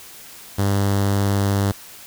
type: tone with notch filter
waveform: sawtooth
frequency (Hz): 99.7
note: G2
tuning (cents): +30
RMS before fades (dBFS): -19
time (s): 0.58-1.72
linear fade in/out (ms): 10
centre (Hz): 2400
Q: 1.8
effects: white hiss -41 dBFS RMS until 2.06 s